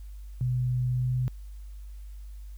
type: tone with pitch glide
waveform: sine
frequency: 125.4 to 126.49 Hz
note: B2 to B2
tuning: +27 to +42 cents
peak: -24 dBFS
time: 0.41-1.28 s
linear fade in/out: 0 ms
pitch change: +15 cents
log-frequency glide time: 0.91-1.11 s
effects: added 50 Hz sine -39 dBFS peak until 2.57 s + white hiss -64 dBFS RMS until 2.57 s